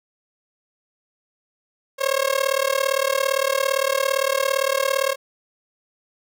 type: tone with amplitude modulation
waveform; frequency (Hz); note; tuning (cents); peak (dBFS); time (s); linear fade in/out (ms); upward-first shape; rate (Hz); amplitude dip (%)
sawtooth; 542; C#5; -39; -11; 1.98-5.16; 50; sine; 37.6; 95
effects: none